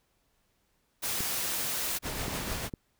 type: noise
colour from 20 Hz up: white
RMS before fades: -32 dBFS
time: 1.02-1.99 s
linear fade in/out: 20 ms
type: clicks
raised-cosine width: 3 ms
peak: -23 dBFS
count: 3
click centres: 1.206 / 2.282 / 2.738 s
type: noise with tremolo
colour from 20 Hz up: pink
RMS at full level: -33 dBFS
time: 2.02-2.7 s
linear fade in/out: 50 ms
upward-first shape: triangle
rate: 6.5 Hz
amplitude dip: 35%
effects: pink hiss -73 dBFS RMS until 2.99 s